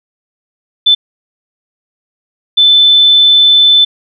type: tone bursts at uneven times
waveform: sine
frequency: 3520 Hz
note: A7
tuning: in tune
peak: -3 dBFS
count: 2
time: 0.86-0.95 / 2.57-3.85 s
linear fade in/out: 10 ms
effects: none